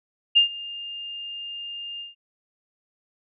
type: tone with ADSR envelope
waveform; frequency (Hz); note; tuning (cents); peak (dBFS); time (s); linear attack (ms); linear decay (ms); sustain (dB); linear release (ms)
sine; 2811; F7; +11; -11; 0.35-2.15; 20; 110; -21; 150
effects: none